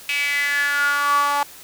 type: tone with high-pass filter sweep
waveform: sawtooth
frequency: 286.5 Hz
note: D4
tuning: 43 cents flat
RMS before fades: -20 dBFS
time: 0.09-1.43 s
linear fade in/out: 2 ms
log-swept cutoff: 2500 to 930 Hz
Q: 8.5
effects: white hiss -42 dBFS RMS until 1.63 s